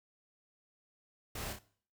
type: noise with echo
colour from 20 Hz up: pink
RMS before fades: -42 dBFS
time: 1.35-1.53 s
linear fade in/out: 5 ms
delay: 30 ms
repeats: 2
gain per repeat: -5 dB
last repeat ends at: 1.59 s
effects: noise-tail reverb RT60 0.5 s tail -19 dB re dry